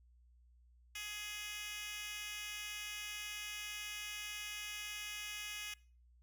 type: tone with high-pass filter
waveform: 10% pulse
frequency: 418.2 Hz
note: G#4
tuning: 12 cents sharp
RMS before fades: -45 dBFS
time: 0.95-5.74 s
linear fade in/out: 5 ms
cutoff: 2800 Hz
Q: 1.5
effects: noise-tail reverb RT60 0.4 s tail -22 dB re dry + added 60 Hz sine -63 dBFS peak until 6.22 s